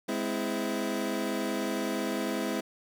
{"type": "chord", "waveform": "25% pulse", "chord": "Ab augmented", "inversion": "none", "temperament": "equal with one note detuned", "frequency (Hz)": [207.7, 257.9, 329.6], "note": ["Ab3", "C4", "E4"], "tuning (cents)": [0, -25, 0], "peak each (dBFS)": -30, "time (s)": [0.08, 2.61], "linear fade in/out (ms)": 10, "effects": []}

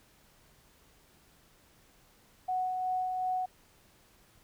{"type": "tone with tremolo", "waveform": "sine", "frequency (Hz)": 740, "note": "F#5", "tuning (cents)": 0, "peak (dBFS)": -28, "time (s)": [2.48, 3.46], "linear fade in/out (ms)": 10, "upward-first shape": "sine", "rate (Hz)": 2.7, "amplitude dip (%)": 30, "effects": ["pink hiss -63 dBFS RMS until 4.43 s"]}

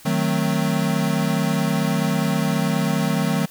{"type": "chord", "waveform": "square", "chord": "D# diminished seventh", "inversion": "none", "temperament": "equal", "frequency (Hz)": [155.56, 185, 220, 261.6], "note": ["D#3", "F#3", "A3", "C4"], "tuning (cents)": [0, 0, 0, 0], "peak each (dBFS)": [-24, -24, -25, -28], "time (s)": [0.05, 3.46], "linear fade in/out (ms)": 10, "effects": ["white hiss -46 dBFS RMS until 3.5 s"]}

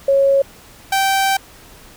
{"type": "tone pair in turn", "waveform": ["sine", "sawtooth"], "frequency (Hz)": [550, 777.8], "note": ["C#5", "G5"], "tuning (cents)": [-14, -14], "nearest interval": "tritone", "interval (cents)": 600, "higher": "second", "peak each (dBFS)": -10, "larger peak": "neither", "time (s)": [[0.08, 0.42], [0.92, 1.37]], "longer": "second", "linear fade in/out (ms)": 5, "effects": ["pink hiss -43 dBFS RMS until 1.96 s"]}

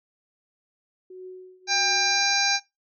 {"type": "tone with tremolo", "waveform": "sine", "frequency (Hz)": 370, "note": "F#4", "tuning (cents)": 0, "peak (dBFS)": -35, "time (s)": [1.1, 2.33], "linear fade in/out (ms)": 5, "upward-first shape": "triangle", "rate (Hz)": 1.5, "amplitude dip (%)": 90}
{"type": "harmonic tone", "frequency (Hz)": 797, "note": "G5", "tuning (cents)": 28, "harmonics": [1, 2, 3, 5, 6, 7, 8], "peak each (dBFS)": [-28, -28, -28, -28, -28, -28, -28], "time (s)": [1.67, 2.6], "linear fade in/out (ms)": 50}
{"effects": ["noise-tail reverb RT60 0.2 s tail -19 dB re dry"]}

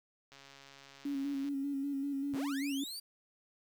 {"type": "click train", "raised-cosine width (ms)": 0.2, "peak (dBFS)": -37, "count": 162, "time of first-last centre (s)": [0.32, 1.487], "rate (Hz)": 138}
{"type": "tone with vibrato", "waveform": "sine", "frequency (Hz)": 278.4, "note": "C#4", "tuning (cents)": 8, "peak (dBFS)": -33, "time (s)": [1.05, 2.84], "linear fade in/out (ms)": 5, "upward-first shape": "square", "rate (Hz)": 5.1, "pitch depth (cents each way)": 32}
{"type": "linear sweep", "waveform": "sawtooth", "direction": "up", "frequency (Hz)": [36.71, 4772], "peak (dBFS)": -38, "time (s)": [2.33, 3], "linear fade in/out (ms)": 10}
{"effects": ["10-bit"]}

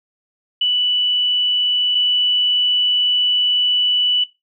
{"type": "tone pair in turn", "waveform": "sine", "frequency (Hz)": [2966, 2966], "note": ["F#7", "F#7"], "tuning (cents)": [4, 4], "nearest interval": "unison", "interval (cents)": 0, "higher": "neither", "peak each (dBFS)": [-14, -13], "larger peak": "second", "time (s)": [[0.61, 1.95], [1.95, 4.24]], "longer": "second", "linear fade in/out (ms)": 5, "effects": ["noise-tail reverb RT60 0.2 s tail -17 dB re dry"]}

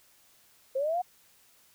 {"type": "linear sweep", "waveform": "sine", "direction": "up", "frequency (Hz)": [514, 740], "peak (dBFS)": -26, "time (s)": [0.75, 1.02], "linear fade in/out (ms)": 10, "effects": ["white hiss -62 dBFS RMS until 1.74 s"]}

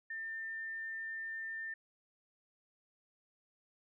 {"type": "tone", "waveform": "sine", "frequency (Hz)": 1798, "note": "A6", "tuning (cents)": 37, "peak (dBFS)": -39, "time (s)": [0.1, 1.74], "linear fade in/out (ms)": 5, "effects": []}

